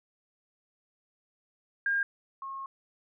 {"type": "tone pair in turn", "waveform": "sine", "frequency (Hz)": [1612, 1083.1], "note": ["G6", "C#6"], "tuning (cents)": [48, -40], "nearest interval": "perfect fifth", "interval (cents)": 688, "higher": "first", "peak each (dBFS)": [-25, -36], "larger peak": "first", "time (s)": [[1.86, 2.03], [2.42, 2.66]], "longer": "second", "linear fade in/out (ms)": 2, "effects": []}